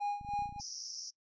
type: tone with tremolo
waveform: triangle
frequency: 819 Hz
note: G#5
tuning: 24 cents flat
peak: -29 dBFS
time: 0-0.61 s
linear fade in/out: 20 ms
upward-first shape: sine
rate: 3.3 Hz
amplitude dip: 85%
type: clicks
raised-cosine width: 5 ms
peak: -38 dBFS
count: 11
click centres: 0.212 / 0.248 / 0.289 / 0.337 / 0.391 / 0.422 / 0.458 / 0.492 / 0.525 / 0.562 / 0.599 s
type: band-pass noise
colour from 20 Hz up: white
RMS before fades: -44 dBFS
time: 0.59-1.11 s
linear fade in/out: 20 ms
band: 5100 to 5900 Hz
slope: 96 dB/octave
effects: noise-tail reverb RT60 0.1 s tail -23 dB re dry + resampled to 16000 Hz